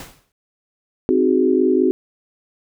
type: noise with exponential decay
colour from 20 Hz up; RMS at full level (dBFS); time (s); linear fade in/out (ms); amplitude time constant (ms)
pink; -33; 0-0.32; 2; 69
type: chord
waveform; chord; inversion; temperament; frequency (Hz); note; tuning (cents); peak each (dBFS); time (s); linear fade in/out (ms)
sine; Ab dominant seventh; first; equal; 261.6 / 311.1 / 370 / 415.3; C4 / Eb4 / Gb4 / Ab4; 0 / 0 / 0 / 0; -18 / -21 / -16 / -21; 1.09-1.91; 0
effects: none